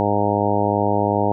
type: harmonic tone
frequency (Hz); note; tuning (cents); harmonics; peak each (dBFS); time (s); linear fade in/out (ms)
102.7; G#2; -19; 1 / 2 / 3 / 4 / 5 / 6 / 7 / 8 / 9; -25 / -25 / -25 / -25 / -25 / -25 / -25 / -25 / -25; 0-1.32; 0
effects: none